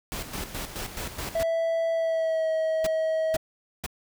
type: noise with tremolo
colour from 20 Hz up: pink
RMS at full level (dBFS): -33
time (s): 0.12-1.43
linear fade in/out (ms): 0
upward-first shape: square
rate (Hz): 4.7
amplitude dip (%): 60
type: tone with pitch glide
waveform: triangle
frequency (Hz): 659.3 to 638.7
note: E5 to D#5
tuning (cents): 0 to +45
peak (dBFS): -21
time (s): 1.35-3.37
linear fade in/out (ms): 5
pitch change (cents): -55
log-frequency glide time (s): 1.92-2.5
type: noise bursts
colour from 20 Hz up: pink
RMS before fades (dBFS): -31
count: 3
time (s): 2.84-3.864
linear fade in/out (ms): 5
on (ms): 28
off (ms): 470
effects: none